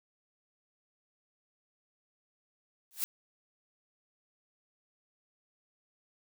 blue noise with exponential growth, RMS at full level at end -28 dBFS, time 2.91-3.04 s, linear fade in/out 0 ms, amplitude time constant 28 ms, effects none

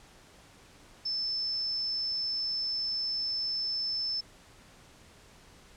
sine tone, 5274 Hz, E8, in tune, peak -29 dBFS, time 1.05-4.21 s, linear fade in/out 10 ms, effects pink hiss -56 dBFS RMS until 5.76 s + low-pass 9000 Hz 12 dB/octave

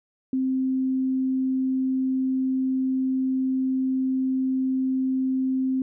sine tone, 261.6 Hz, C4, in tune, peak -21 dBFS, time 0.33-5.82 s, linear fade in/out 2 ms, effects none

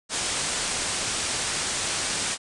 white low-pass noise, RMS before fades -28 dBFS, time 0.09-2.38 s, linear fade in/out 50 ms, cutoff 9500 Hz, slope 96 dB/octave, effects none

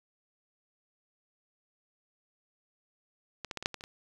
clicks, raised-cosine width 0.2 ms, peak -20 / -19 / -18 / -22 / -9 / -22 / -28 / -27 dBFS, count 8, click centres 3.447 / 3.512 / 3.573 / 3.626 / 3.659 / 3.743 / 3.809 / 3.839 s, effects 8-bit

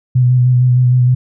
sine tone with vibrato, 125.2 Hz, B2, 24 cents sharp, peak -7 dBFS, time 0.15-1.15 s, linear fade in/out 10 ms, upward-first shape square, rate 6.5 Hz, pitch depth 20 cents each way, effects none

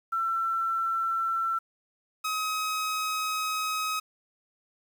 sine / sawtooth tone pair in turn, 1344 / 1268.6 Hz, E6 / D#6, +33 / +33 cents, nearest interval minor second, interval 100 cents, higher first, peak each -25 / -24 dBFS, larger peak second, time 0.12-1.59 / 2.24-4 s, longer second, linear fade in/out 10 ms, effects 9-bit

